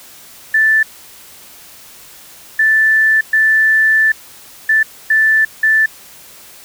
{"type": "tone bursts at uneven times", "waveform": "sine", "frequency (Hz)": 1760, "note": "A6", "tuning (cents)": 0, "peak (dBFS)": -8, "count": 6, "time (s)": [[0.54, 0.83], [2.59, 3.21], [3.33, 4.12], [4.69, 4.83], [5.1, 5.45], [5.63, 5.86]], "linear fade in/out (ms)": 5, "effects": ["white hiss -39 dBFS RMS until 6.64 s"]}